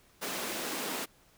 pink high-pass noise, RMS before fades -36 dBFS, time 0.21-1.06 s, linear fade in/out 20 ms, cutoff 220 Hz, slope 24 dB/octave, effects pink hiss -63 dBFS RMS until 1.37 s

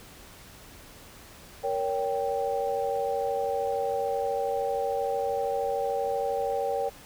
sine chord, G diminished, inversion first, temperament equal with one note detuned, 466.2 / 559.2 / 784 Hz, Bb4 / Db5 / G5, 0 / +15 / 0 cents, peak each -30 dBFS, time 1.63-6.9 s, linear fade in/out 20 ms, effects pink hiss -49 dBFS RMS until 7.05 s

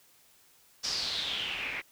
white noise with low-pass filter sweep, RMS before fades -34 dBFS, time 0.83-1.82 s, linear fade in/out 20 ms, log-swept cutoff 5400 to 2100 Hz, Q 6.4, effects white hiss -62 dBFS RMS until 1.91 s

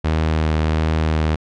sawtooth tone with vibrato, 78.6 Hz, D#2, 18 cents sharp, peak -12 dBFS, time 0.04-1.36 s, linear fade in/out 10 ms, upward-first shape triangle, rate 1.4 Hz, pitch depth 18 cents each way, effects low-pass 4000 Hz 12 dB/octave

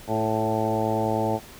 harmonic tone with a mistuned harmonic, 110 Hz, A2, in tune, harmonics 1 / 2 / 3 / 4 / 5 / 6 / 7 / 8, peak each -30 / -30 / -30 / -30 / -30 / -30 / -30 / -30 dBFS, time 0.07-1.4 s, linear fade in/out 50 ms, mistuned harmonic 4, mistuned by -15 cents, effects pink hiss -45 dBFS RMS until 1.59 s

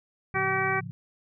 sine chord, A augmented, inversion none, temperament equal, 110 / 138.59 / 174.61 Hz, A2 / C#3 / E#3, 0 / 0 / 0 cents, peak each -39 dBFS, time 0.34-0.91 s, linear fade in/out 0 ms
harmonic tone, 382.9 Hz, G4, 41 cents flat, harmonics 1 / 2 / 3 / 4 / 5 / 6, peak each -31 / -31 / -31 / -31 / -31 / -31 dBFS, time 0.34-0.81 s, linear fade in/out 20 ms
effects none

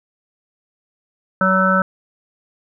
harmonic tone, 188.5 Hz, F#3, 32 cents sharp, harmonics 1 / 3 / 5 / 7 / 8, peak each -18 / -20 / -27 / -16 / -19 dBFS, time 1.41-1.82 s, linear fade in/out 2 ms, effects none

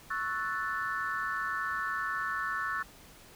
sine chord, F# minor seventh, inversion second, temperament equal, 1108.7 / 1318.5 / 1480 / 1760 Hz, C#6 / E6 / F#6 / A6, 0 / 0 / 0 / 0 cents, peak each -36 / -36 / -36 / -35 dBFS, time 0.1-2.83 s, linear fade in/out 10 ms, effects tanh soft clip ceiling -22 dBFS + pink hiss -54 dBFS RMS until 3.35 s

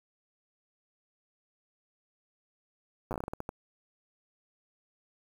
slowing click train, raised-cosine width 1 ms, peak -21 dBFS, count 12, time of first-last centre 3.11-3.491 s, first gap 8 ms, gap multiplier 1.27, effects 8-bit

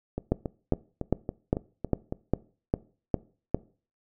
two click trains, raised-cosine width 2 ms, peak -17 / -9 dBFS, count 8 / 9, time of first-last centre 0.18-2.124 / 0.32-3.546 s, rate 3.6 / 2.48 Hz, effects noise-tail reverb RT60 0.4 s tail -21 dB re dry

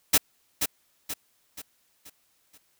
white noise with echo, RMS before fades -18 dBFS, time 0.13-0.18 s, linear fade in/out 10 ms, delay 480 ms, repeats 5, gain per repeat -7 dB, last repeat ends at 2.58 s, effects white hiss -68 dBFS RMS until 2.79 s

